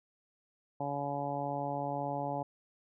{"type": "harmonic tone", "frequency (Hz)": 141.9, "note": "C#3", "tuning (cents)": 41, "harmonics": [1, 2, 3, 4, 5, 6, 7], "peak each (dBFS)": [-41, -41, -46, -39, -39, -38, -48], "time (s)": [0.8, 2.43], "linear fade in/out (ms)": 5, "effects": []}